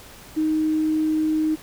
triangle tone with tanh clipping, 311.8 Hz, D#4, 4 cents sharp, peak -18 dBFS, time 0.36-1.56 s, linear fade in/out 20 ms, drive 3 dB, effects pink hiss -44 dBFS RMS until 1.62 s

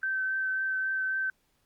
sine tone with vibrato, 1543 Hz, G6, 28 cents flat, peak -27 dBFS, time 0.03-1.3 s, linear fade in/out 2 ms, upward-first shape triangle, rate 3.7 Hz, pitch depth 16 cents each way, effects pink hiss -72 dBFS RMS until 1.65 s + Opus 48 kbps

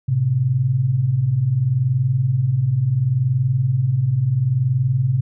sine tone pair together, 110.1 / 130.81 Hz, A2 / C3, +2 / 0 cents, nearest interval minor third, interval 298 cents, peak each -22 / -16 dBFS, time 0.08-5.21 s, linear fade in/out 10 ms, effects none

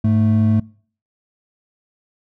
triangle tone pair together, 104.49 / 220 Hz, G#2 / A3, +11 / 0 cents, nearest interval octave + minor second, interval 1289 cents, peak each -13 / -14 dBFS, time 0.04-0.6 s, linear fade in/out 5 ms, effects noise-tail reverb RT60 0.5 s tail -25 dB re dry

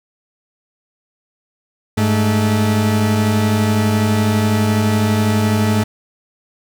40% pulse tone pair together, 102.6 / 217.2 Hz, G#2 / A3, -21 / -22 cents, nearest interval octave + minor second, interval 1299 cents, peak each -15 dBFS, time 1.97-5.84 s, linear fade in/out 10 ms, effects none

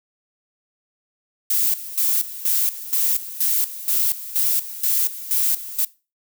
violet noise with tremolo, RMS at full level -19 dBFS, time 1.5-5.85 s, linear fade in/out 5 ms, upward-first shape square, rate 2.1 Hz, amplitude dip 80%, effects noise-tail reverb RT60 0.3 s tail -21 dB re dry

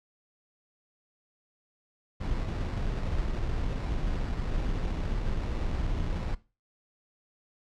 brown noise with sample-and-hold, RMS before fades -30 dBFS, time 2.2-6.35 s, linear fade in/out 10 ms, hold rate 3150 Hz, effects noise-tail reverb RT60 0.3 s tail -18 dB re dry + low-pass 5000 Hz 12 dB/octave

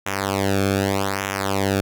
sawtooth tone with flanger, 98 Hz, G2, in tune, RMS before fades -22 dBFS, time 0.06-1.81 s, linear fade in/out 5 ms, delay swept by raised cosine 0.22 to 1.04 ms, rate 0.83 Hz, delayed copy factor -0.9, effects none

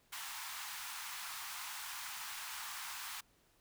pink high-pass noise, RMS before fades -45 dBFS, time 0.12-3.21 s, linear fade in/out 10 ms, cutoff 850 Hz, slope 48 dB/octave, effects pink hiss -71 dBFS RMS until 3.6 s

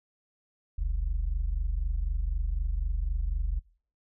sine tone pair together, 40.82 / 64.8 Hz, E1 / C2, -16 / -16 cents, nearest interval minor sixth, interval 800 cents, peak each -26 / -30 dBFS, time 0.78-3.6 s, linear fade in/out 10 ms, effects noise-tail reverb RT60 0.5 s tail -24 dB re dry + tanh soft clip ceiling -22 dBFS

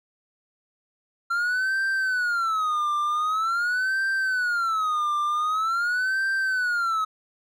triangle tone with vibrato, 1366 Hz, F6, 39 cents flat, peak -20 dBFS, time 1.3-7.05 s, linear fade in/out 10 ms, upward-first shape sine, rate 0.45 Hz, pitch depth 240 cents each way, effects none

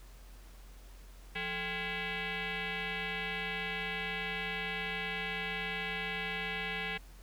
sine tone with frequency modulation, 174.61 Hz, F3, in tune, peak -34 dBFS, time 1.35-6.98 s, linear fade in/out 10 ms, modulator 612 Hz, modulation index 4.7, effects added 45 Hz sine -50 dBFS peak until 7.22 s + pink hiss -60 dBFS RMS until 7.22 s

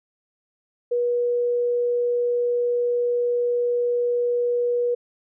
sine tone, 483.3 Hz, B4, 38 cents flat, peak -19 dBFS, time 0.91-4.95 s, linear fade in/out 10 ms, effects none

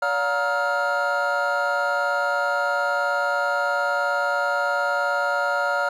triangle tone cluster, 573 / 716 / 938 / 1286 / 1405 Hz, D5 / F5 / A#5 / E6 / F6, -43 / +43 / +11 / -43 / +10 cents, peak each -24 / -26 / -27 / -30 / -22 dBFS, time 0.02-5.89 s, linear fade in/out 5 ms, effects none

